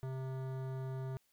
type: tone with hard clipping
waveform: sine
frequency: 131.6 Hz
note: C3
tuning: 10 cents sharp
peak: -40 dBFS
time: 0.03-1.17 s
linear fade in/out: 0 ms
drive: 16 dB
effects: white hiss -75 dBFS RMS until 1.32 s